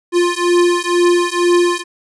square beating tone pair, 349.2 / 351.3 Hz, F4 / F4, 0 / +10 cents, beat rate 2.1 Hz, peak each -15 dBFS, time 0.12-1.84 s, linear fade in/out 50 ms, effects resampled to 24000 Hz

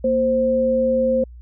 sine tone pair together, 233.1 / 523.3 Hz, A#3 / C5, 0 / 0 cents, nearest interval octave + major second, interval 1400 cents, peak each -22 / -16 dBFS, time 0.04-1.24 s, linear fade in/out 5 ms, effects added 60 Hz sine -37 dBFS peak until 1.41 s

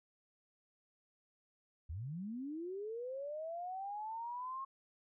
sine linear sweep, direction up, 69.2 to 1085 Hz, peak -40 dBFS, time 1.89-4.65 s, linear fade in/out 10 ms, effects none

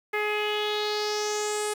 sawtooth tone with low-pass filter sweep, 420.7 Hz, G#4, 22 cents sharp, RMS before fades -28 dBFS, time 0.13-1.74 s, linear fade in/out 10 ms, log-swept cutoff 2100 to 9400 Hz, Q 4.3, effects 8-bit

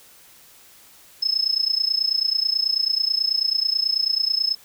sine tone with amplitude modulation, 5200 Hz, E8, 24 cents flat, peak -15 dBFS, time 1.22-4.55 s, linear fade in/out 10 ms, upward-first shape sine, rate 29.2 Hz, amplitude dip 90%, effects white hiss -50 dBFS RMS until 4.64 s

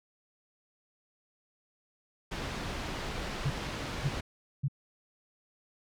pink low-pass noise, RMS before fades -37 dBFS, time 2.31-4.21 s, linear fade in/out 10 ms, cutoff 4500 Hz, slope 12 dB/octave
sine tone bursts, 138.59 Hz, C#3, in tune, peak -26 dBFS, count 3, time 3.45-4.683 s, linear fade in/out 10 ms, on 51 ms, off 540 ms
effects none

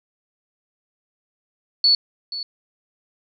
sine tone with echo, 4435 Hz, C#8, in tune, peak -12 dBFS, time 1.84-1.95 s, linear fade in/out 2 ms, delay 480 ms, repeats 1, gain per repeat -14 dB, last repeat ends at 2.43 s, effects none

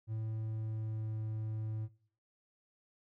triangle tone with pitch glide, 110.3 to 109.22 Hz, A2 to A2, +5 to -12 cents, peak -33 dBFS, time 0.07-1.89 s, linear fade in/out 50 ms, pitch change -17 cents, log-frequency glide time 0.3-1.2 s, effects noise-tail reverb RT60 0.6 s tail -22 dB re dry

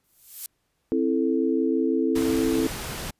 violet noise with exponential growth, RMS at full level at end -28 dBFS, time 0.04-0.46 s, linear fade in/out 1 ms, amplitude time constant 91 ms
sine chord, A minor, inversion first, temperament just, 264 / 330 / 440 Hz, C4 / E4 / A4, +16 / +2 / 0 cents, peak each -24 / -24 / -26 dBFS, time 0.92-2.67 s, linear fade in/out 0 ms
pink noise, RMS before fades -33 dBFS, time 2.15-3.11 s, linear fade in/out 10 ms
effects pink hiss -73 dBFS RMS until 3.19 s + resampled to 32000 Hz

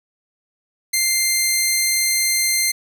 10% pulse tone, 2093 Hz, C7, in tune, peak -7 dBFS, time 0.93-2.72 s, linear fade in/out 10 ms, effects none

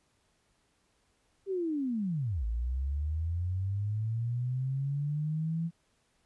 sine linear two-way sweep, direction down then up, 399.5 to 54 to 168.5 Hz, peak -29 dBFS, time 1.46-5.71 s, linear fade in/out 50 ms, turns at 2.45 s, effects pink hiss -72 dBFS RMS until 6.25 s + resampled to 24000 Hz

